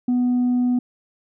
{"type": "tone", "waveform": "sine", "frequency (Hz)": 247.2, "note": "B3", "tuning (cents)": 2, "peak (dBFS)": -14, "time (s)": [0.08, 0.79], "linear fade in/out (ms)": 5, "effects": ["tanh soft clip ceiling -15 dBFS"]}